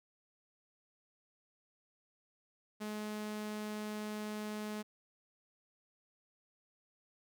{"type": "tone", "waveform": "sawtooth", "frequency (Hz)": 212, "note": "G#3", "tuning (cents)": 36, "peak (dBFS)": -35, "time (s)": [2.8, 4.83], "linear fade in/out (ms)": 20, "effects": []}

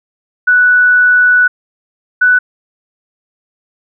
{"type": "tone pair in turn", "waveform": "sine", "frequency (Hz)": [1480, 1488.6], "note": ["F#6", "F#6"], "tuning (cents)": [0, 10], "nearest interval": "unison", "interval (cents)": 10, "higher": "second", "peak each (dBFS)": -5, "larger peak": "neither", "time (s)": [[0.47, 1.48], [2.21, 2.39]], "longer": "first", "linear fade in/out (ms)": 10, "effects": []}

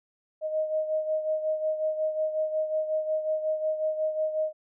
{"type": "beating tone pair", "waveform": "sine", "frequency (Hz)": [622.3, 627.8], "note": ["D#5", "D#5"], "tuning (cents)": [0, 15], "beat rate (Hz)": 5.5, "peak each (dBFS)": [-26, -33], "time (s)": [0.41, 4.53], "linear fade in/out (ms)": 50, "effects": []}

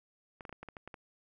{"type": "clicks", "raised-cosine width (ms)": 0.5, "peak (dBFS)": -30, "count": 9, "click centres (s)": [0.408, 0.452, 0.494, 0.527, 0.63, 0.687, 0.768, 0.876, 0.942], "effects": []}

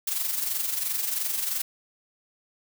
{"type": "noise with amplitude modulation", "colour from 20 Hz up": "blue", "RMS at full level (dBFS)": -26, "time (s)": [0.07, 1.62], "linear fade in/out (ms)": 5, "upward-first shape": "sine", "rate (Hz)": 22.9, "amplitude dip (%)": 55, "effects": []}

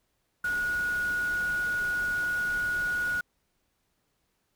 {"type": "tone in noise", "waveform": "sine", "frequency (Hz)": 1453, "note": "F#6", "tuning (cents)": -32, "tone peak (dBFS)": -26, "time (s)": [0.44, 3.21], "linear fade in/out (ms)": 5, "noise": "pink", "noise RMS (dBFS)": -43, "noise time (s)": [0.44, 3.21], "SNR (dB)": 14, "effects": ["pink hiss -75 dBFS RMS until 4.55 s"]}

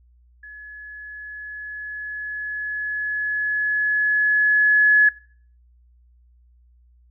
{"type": "tone with level ramp", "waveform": "sine", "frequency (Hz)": 1700, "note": "G#6", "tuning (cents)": 40, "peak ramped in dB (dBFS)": [-37, -10], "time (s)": [0.43, 5.09], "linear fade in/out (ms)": 5, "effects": ["noise-tail reverb RT60 0.5 s tail -21 dB re dry", "added 60 Hz sine -52 dBFS peak until 7.1 s"]}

